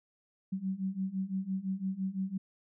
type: beating tone pair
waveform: sine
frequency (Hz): 187.4 / 193.3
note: F#3 / G3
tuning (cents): +22 / -24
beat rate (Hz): 5.9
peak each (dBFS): -36 / -34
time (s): 0.52-2.38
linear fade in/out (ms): 10
effects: none